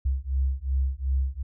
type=beating tone pair; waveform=sine; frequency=65.41 / 68.11 Hz; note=C2 / C#2; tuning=0 / -30 cents; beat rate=2.7 Hz; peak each=-26 dBFS; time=0.05-1.43 s; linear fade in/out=10 ms; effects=none